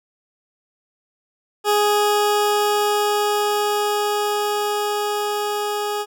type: tone with level ramp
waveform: 20% pulse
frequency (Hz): 415.3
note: G#4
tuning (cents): 0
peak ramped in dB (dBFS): -10 to -17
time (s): 1.64-6.06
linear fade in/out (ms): 50
effects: none